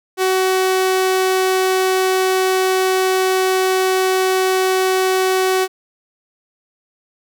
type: tone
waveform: sawtooth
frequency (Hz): 375.5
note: F#4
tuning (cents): +26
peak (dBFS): -10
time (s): 0.17-5.68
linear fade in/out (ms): 50
effects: none